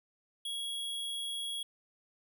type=tone; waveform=square; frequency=3322 Hz; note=G#7; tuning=in tune; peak=-36 dBFS; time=0.45-1.63 s; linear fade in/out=5 ms; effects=none